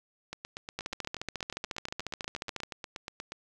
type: two click trains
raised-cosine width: 0.2 ms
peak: -17 / -21 dBFS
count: 27 / 26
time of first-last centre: 0.79-2.634 / 0.33-3.32 s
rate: 14.1 / 8.36 Hz
effects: none